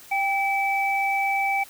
sine tone pair together, 789.6 / 2304 Hz, G5 / D7, +12 / -34 cents, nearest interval octave + perfect fifth, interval 1854 cents, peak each -23 / -24 dBFS, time 0.11-1.64 s, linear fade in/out 10 ms, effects white hiss -47 dBFS RMS until 1.69 s

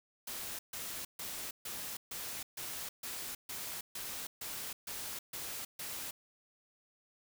white noise bursts, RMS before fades -42 dBFS, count 13, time 0.27-6.11 s, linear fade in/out 5 ms, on 320 ms, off 140 ms, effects none

